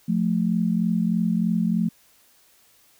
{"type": "tone pair together", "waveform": "sine", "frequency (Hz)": [176.8, 220], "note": ["F3", "A3"], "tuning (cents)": [22, 0], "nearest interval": "major third", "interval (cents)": 378, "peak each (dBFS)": -22, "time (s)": [0.08, 1.89], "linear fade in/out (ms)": 10, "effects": ["white hiss -58 dBFS RMS until 2.99 s"]}